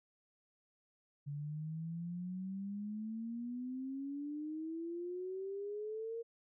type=exponential sweep; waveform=sine; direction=up; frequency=142 to 466.2 Hz; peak=-39 dBFS; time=1.26-6.23 s; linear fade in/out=20 ms; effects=none